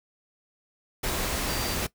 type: tone in noise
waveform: sine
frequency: 4690 Hz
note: D8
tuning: 3 cents flat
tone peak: -37 dBFS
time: 1.48-1.75 s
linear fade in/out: 10 ms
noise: pink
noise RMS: -29 dBFS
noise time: 1.03-1.87 s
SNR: -11 dB
effects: noise-tail reverb RT60 0.1 s tail -18 dB re dry